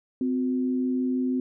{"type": "tone pair together", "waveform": "sine", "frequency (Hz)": [256.3, 362.5], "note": ["C4", "F#4"], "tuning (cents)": [-36, -35], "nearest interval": "tritone", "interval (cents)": 601, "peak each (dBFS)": [-23, -33], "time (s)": [0.21, 1.4], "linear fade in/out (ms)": 2, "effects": []}